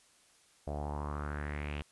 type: tone with low-pass filter sweep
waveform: sawtooth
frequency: 73.4 Hz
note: D2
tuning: in tune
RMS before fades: -38 dBFS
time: 0.67-1.82 s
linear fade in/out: 0 ms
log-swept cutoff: 640 to 2900 Hz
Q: 4.4
effects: white hiss -65 dBFS RMS until 1.91 s + resampled to 24000 Hz